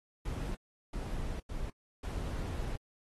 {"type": "noise bursts at uneven times", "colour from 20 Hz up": "brown", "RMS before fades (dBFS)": -37, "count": 4, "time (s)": [[0.25, 0.55], [0.93, 1.4], [1.49, 1.7], [2.03, 2.76]], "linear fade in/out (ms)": 5, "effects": ["AAC 32 kbps"]}